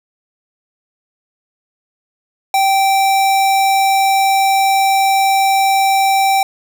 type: tone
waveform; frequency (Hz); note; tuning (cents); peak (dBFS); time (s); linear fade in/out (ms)
square; 779; G5; -11; -11; 2.54-6.43; 2
effects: none